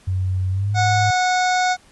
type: tone with pitch glide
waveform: sine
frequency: 93.2 to 105.22 Hz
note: F#2 to G#2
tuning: +13 to +23 cents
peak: -18 dBFS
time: 0.07-1.11 s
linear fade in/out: 10 ms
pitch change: +210 cents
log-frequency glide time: 0.5-0.76 s
type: harmonic tone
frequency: 733 Hz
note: F#5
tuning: 16 cents flat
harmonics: 1 / 2 / 3 / 5 / 6 / 7 / 8 / 9 / 10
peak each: -17 / -23 / -27 / -31 / -33 / -34 / -35 / -36 / -37 dBFS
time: 0.74-1.77 s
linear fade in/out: 50 ms
effects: pink hiss -52 dBFS RMS until 1.91 s + resampled to 24000 Hz